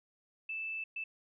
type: tone bursts at uneven times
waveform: sine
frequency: 2637 Hz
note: E7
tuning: in tune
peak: -36 dBFS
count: 2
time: 0.49-0.84 / 0.96-1.04 s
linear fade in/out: 5 ms
effects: none